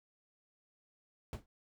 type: noise with exponential decay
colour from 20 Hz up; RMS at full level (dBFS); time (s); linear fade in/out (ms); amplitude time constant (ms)
brown; -36; 1.33-1.46; 1; 27
effects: none